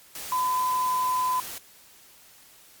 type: tone in noise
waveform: sine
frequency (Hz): 1011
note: B5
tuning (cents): +40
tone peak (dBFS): -22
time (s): 0.32-1.4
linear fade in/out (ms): 2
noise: white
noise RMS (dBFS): -37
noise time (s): 0.15-1.58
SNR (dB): +12
effects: white hiss -53 dBFS RMS until 2.8 s + MP3 96 kbps